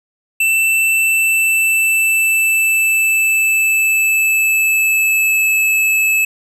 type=tone with pitch glide; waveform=square; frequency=2664 to 2606 Hz; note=E7 to E7; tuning=+18 to -20 cents; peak=-12 dBFS; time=0.4-6.25 s; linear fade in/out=5 ms; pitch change=-38 cents; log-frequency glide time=0.97-5.53 s; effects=none